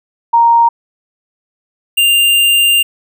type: tone pair in turn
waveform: sine / square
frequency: 932.3 / 2794 Hz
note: A#5 / F7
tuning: 0 / 0 cents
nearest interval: octave + perfect fifth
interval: 1900 cents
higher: second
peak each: -5 / -8 dBFS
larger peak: first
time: 0.33-0.69 / 1.97-2.83 s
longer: second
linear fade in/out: 10 ms
effects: none